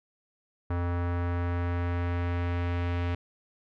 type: tone with low-pass filter sweep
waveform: square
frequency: 87.31 Hz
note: F2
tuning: in tune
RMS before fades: -29 dBFS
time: 0.7-3.15 s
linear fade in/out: 5 ms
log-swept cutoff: 1400 to 2600 Hz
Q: 1.4
effects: none